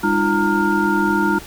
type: tone cluster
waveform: sine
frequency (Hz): 201.4 / 305.1 / 345 / 919 / 1410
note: G3 / D#4 / F4 / A#5 / F6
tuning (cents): +47 / -34 / -21 / -25 / +16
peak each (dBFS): -21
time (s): 0.03-1.39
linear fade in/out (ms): 10
effects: pink hiss -37 dBFS RMS until 1.46 s